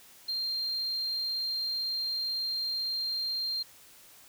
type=tone; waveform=sine; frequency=4186 Hz; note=C8; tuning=in tune; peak=-28 dBFS; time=0.28-3.63 s; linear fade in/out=10 ms; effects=tanh soft clip ceiling -27 dBFS + white hiss -55 dBFS RMS until 4.28 s